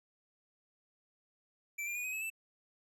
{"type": "tone with pitch steps", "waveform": "square", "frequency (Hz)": [2333, 2393, 2455, 2518, 2583, 2649], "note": ["D7", "D7", "D#7", "D#7", "E7", "E7"], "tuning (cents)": [-12, 32, -24, 20, -36, 8], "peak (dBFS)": -37, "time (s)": [1.78, 2.302], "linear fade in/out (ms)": 10, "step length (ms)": 87, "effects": []}